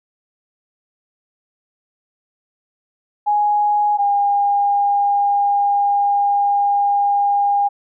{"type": "tone pair in turn", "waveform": "sine", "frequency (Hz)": [830.6, 809.3], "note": ["G#5", "G#5"], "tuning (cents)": [0, -45], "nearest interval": "unison", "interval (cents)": 45, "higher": "first", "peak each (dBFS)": -13, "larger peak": "neither", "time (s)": [[3.26, 3.98], [3.98, 7.69]], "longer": "second", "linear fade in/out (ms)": 20, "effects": []}